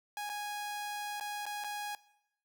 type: tone with dropouts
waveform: sawtooth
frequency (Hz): 828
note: G#5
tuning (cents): -5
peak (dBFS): -33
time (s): 0.17-1.95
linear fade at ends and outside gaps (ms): 1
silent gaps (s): 0.293-0.298 / 1.199-1.209 / 1.455-1.464 / 1.639-1.644
effects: noise-tail reverb RT60 0.8 s tail -19 dB re dry